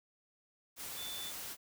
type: tone in noise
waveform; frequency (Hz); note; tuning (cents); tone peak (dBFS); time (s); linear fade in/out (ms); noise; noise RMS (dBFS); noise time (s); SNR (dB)
sine; 3510; A7; -5; -43; 0.95-1.33; 50; white; -44; 0.76-1.57; -2
effects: none